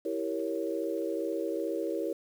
sine chord, E diminished seventh, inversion none, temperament equal, 329.6 / 392 / 466.2 / 554.4 Hz, E4 / G4 / Bb4 / Db5, 0 / 0 / 0 / 0 cents, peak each -34 / -36 / -35 / -36 dBFS, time 0.05-2.13 s, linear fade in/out 5 ms, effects 9-bit

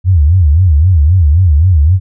sine tone with vibrato, 82.41 Hz, E2, in tune, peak -4 dBFS, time 0.04-2 s, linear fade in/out 50 ms, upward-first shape sine, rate 3.8 Hz, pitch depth 250 cents each way, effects none

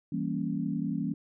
sine chord, E diminished seventh, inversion none, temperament equal, 164.81 / 196 / 233.1 / 277.2 Hz, E3 / G3 / Bb3 / Db4, 0 / 0 / 0 / 0 cents, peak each -34 dBFS, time 0.12-1.14 s, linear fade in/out 5 ms, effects none

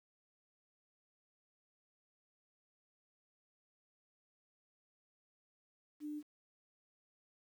sine tone with quantisation, 298.6 Hz, D4, 29 cents sharp, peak -40 dBFS, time 6-6.23 s, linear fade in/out 50 ms, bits 11, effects none

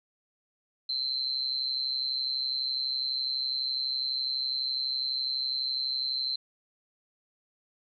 sine tone with amplitude modulation, 4106 Hz, C8, 33 cents flat, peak -24 dBFS, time 0.89-6.36 s, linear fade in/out 5 ms, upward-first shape sine, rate 132 Hz, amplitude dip 90%, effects none

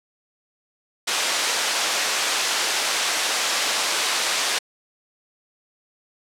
white band-pass noise, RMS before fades -23 dBFS, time 1.07-4.59 s, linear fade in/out 10 ms, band 460 to 6000 Hz, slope 12 dB/octave, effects low-pass 12000 Hz 12 dB/octave

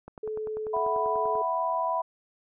click train, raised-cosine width 1 ms, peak -28 dBFS, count 14, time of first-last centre 0.08-1.355 s, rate 10.2 Hz
sine tone, 432.7 Hz, A4, 29 cents flat, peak -30 dBFS, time 0.23-1.42 s, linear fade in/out 5 ms
sine chord, E suspended second, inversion none, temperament just, 659.3 / 741.7 / 988.9 Hz, E5 / F#5 / B5, 0 / +4 / +2 cents, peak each -30 / -33 / -27 dBFS, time 0.73-2.02 s, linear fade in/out 10 ms
effects none

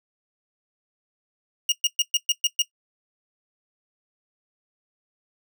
25% pulse tone bursts, 2854 Hz, F7, 37 cents sharp, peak -14 dBFS, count 7, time 1.69-2.62 s, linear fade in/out 2 ms, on 30 ms, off 120 ms, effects noise-tail reverb RT60 0.1 s tail -17 dB re dry

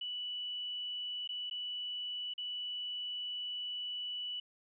sine tone with dropouts, 2960 Hz, F#7, in tune, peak -37 dBFS, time 0.01-4.4 s, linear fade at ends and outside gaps 5 ms, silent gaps 1.276-1.29 / 1.499-1.51 / 2.338-2.379 s, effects none

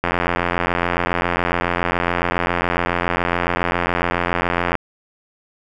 click train, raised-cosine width 0.5 ms, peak -3 dBFS, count 412, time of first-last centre 0.04-4.753 s, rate 87.2 Hz, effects none

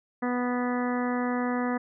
harmonic tone, 246.5 Hz, B3, 3 cents flat, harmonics 1 / 2 / 3 / 4 / 5 / 6 / 7 / 8, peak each -27 / -33 / -35 / -37 / -37 / -43 / -39 / -41 dBFS, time 0.22-1.78 s, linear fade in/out 10 ms, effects none

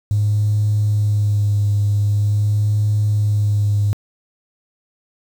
triangle tone with vibrato, 103.83 Hz, G#2, in tune, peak -10 dBFS, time 0.11-3.93 s, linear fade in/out 0 ms, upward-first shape sine, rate 0.45 Hz, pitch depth 22 cents each way, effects tanh soft clip ceiling -11 dBFS + 7-bit

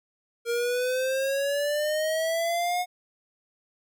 square exponential sweep, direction up, 466.2 to 726 Hz, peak -25 dBFS, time 0.45-2.86 s, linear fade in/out 50 ms, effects none

